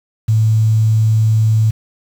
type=tone with quantisation; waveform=sine; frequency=110 Hz; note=A2; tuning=in tune; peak=-9 dBFS; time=0.28-1.71 s; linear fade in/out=10 ms; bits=6; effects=none